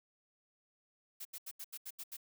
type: noise bursts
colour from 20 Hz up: blue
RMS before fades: -45 dBFS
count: 8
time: 1.2-2.169 s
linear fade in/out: 10 ms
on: 52 ms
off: 79 ms
effects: none